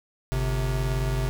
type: tone pair together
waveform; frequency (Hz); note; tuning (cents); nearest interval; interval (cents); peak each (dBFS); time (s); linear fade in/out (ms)
square; 49.41 / 129.8; G1 / C3; +14 / -13; octave + perfect fourth; 1673; -27; 0.32-1.29; 0
effects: none